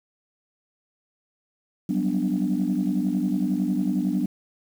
sine chord, G major seventh, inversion third, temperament equal, 185 / 196 / 246.9 / 293.7 Hz, F#3 / G3 / B3 / D4, 0 / 0 / 0 / 0 cents, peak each -26 dBFS, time 1.89-4.26 s, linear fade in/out 5 ms, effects tanh soft clip ceiling -14 dBFS + 8-bit

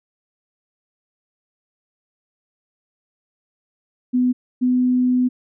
sine tone pair in turn, 250 / 250.9 Hz, B3 / B3, +21 / +28 cents, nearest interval unison, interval 7 cents, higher second, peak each -14 dBFS, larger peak neither, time 4.13-4.33 / 4.61-5.29 s, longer second, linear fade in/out 20 ms, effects none

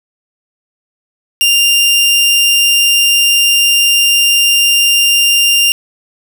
sawtooth tone, 2794 Hz, F7, in tune, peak -4 dBFS, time 1.41-5.72 s, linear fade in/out 0 ms, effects none

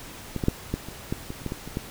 clicks, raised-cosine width 3 ms, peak -15 / -13 / -6 / -12 / -23 / -13 / -19 / -27 / -16 / -17 / -23 / -14 dBFS, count 12, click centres 0.363 / 0.438 / 0.484 / 0.74 / 0.886 / 1.125 / 1.304 / 1.418 / 1.463 / 1.521 / 1.676 / 1.771 s, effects pink hiss -42 dBFS RMS until 1.9 s

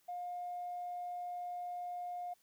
triangle tone with tanh clipping, 711 Hz, F5, 31 cents sharp, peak -39 dBFS, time 0.08-2.34 s, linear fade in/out 10 ms, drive 4 dB, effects white hiss -72 dBFS RMS until 2.42 s

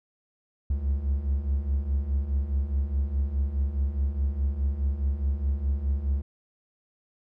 triangle beating tone pair, 66.1 / 70.9 Hz, C2 / C#2, +18 / +40 cents, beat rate 4.8 Hz, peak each -28 / -23 dBFS, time 0.7-6.22 s, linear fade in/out 5 ms, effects none

